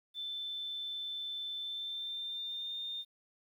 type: tone with pitch glide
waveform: sine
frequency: 3531 to 3630 Hz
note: A7 to A#7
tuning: +5 to -47 cents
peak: -37 dBFS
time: 0.14-3.05 s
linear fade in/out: 50 ms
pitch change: +48 cents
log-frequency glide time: 1.59-2.78 s
effects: 11-bit